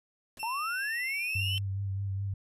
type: noise with exponential decay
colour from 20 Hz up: pink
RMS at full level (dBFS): -45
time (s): 0.37-0.46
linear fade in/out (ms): 2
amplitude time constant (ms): 18
type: tone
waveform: sawtooth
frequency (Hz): 2700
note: E7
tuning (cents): +41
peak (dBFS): -33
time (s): 0.39-1.59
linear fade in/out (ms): 10
type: linear sweep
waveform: sine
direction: up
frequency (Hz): 859 to 3083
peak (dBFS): -31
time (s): 0.43-1.58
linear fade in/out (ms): 0
type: tone with vibrato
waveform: sine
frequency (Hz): 98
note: G2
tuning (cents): 0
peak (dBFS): -30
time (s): 1.35-2.34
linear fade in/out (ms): 5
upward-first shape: sine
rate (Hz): 4.8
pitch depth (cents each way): 29
effects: resampled to 32000 Hz